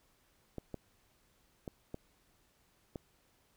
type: clicks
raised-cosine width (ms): 2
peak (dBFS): -27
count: 5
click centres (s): 0.583 / 0.743 / 1.678 / 1.944 / 2.958
effects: pink hiss -71 dBFS RMS until 3.56 s